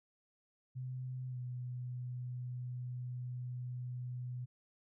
sine tone with pitch glide, 127.9 to 124.33 Hz, C3 to B2, -39 to +12 cents, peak -39 dBFS, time 0.75-4.46 s, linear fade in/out 20 ms, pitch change -49 cents, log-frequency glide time 1.29-1.38 s, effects none

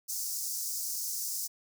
pink high-pass noise, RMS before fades -35 dBFS, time 0.08-1.48 s, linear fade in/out 20 ms, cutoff 5100 Hz, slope 48 dB/octave, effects none

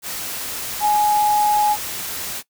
sine tone in noise, 837 Hz, G#5, 13 cents sharp, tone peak -14 dBFS, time 0.8-1.77 s, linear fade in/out 50 ms, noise white, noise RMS -28 dBFS, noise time 0.02-2.43 s, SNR +11 dB, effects noise-tail reverb RT60 0.1 s tail -19 dB re dry

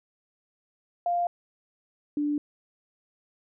sine tone pair in turn, 698.5 / 293.7 Hz, F5 / D4, 0 / 0 cents, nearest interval octave + minor third, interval 1500 cents, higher first, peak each -23 / -24 dBFS, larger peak first, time 1.06-1.27 / 2.17-2.38 s, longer neither, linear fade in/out 2 ms, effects none

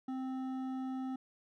triangle tone with hard clipping, 261.1 Hz, C4, 3 cents flat, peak -38 dBFS, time 0.08-1.16 s, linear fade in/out 5 ms, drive 13 dB, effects none

